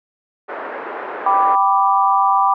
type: band-pass noise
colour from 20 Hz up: pink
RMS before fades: -28 dBFS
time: 0.48-1.56 s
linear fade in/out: 20 ms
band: 380 to 1700 Hz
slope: 24 dB/octave
type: chord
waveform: sine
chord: G major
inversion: none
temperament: equal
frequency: 784 / 987.8 / 1174.7 Hz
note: G5 / B5 / D6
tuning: 0 / 0 / 0 cents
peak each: -16 dBFS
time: 1.26-2.54 s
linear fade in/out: 5 ms
effects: none